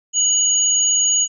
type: tone pair together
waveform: sine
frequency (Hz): 2960 / 6738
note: F#7 / G#8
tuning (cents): 0 / +24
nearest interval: octave + major second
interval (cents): 1424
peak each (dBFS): -22 / -14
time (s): 0.13-1.28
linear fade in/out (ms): 50
effects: none